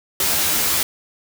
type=noise with comb filter; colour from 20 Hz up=white; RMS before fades=-19 dBFS; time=0.2-0.83 s; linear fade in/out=2 ms; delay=13 ms; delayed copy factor=+0.7; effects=none